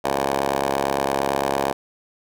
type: ring-modulated tone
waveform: 10% pulse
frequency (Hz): 68.8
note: C#2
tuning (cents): -12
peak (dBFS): -9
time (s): 0.04-1.73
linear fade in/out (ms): 10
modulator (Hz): 633
effects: none